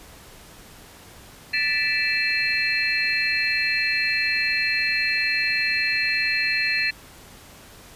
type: tone cluster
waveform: sine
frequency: 1758 / 1974 / 2345 / 2635 / 4191 Hz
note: A6 / B6 / D7 / E7 / C8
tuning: -2 / -1 / -3 / -1 / +2 cents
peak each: -26 / -28 / -28 / -25 / -27 dBFS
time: 1.53-6.91 s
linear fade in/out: 10 ms
effects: pink hiss -46 dBFS RMS until 7.95 s + resampled to 32000 Hz